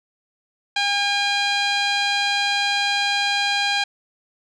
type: tone with low-pass filter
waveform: 15% pulse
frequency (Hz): 808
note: G#5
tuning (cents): -48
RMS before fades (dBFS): -21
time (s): 0.76-3.84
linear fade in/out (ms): 5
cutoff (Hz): 4800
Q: 4
effects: none